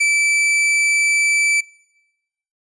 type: tone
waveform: 45% pulse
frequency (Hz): 2319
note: D7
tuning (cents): -22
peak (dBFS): -13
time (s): 0-1.61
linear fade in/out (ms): 10
effects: noise-tail reverb RT60 1.0 s tail -25 dB re dry + resampled to 24000 Hz